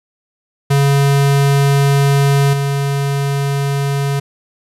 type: tone with level steps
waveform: square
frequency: 140 Hz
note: C#3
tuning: 18 cents sharp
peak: -10 / -15 dBFS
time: 0.7-4.2 s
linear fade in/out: 10 ms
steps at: 2.53 s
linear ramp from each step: 5 ms
effects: resampled to 32000 Hz + 8-bit